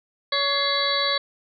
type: harmonic tone with a mistuned harmonic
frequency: 562 Hz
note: C#5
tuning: 24 cents sharp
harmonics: 1 / 2 / 3 / 4 / 6 / 7 / 8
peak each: -28 / -27 / -30 / -30 / -31 / -25 / -28 dBFS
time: 0.32-1.18 s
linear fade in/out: 5 ms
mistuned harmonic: 4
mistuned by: -120 cents
effects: none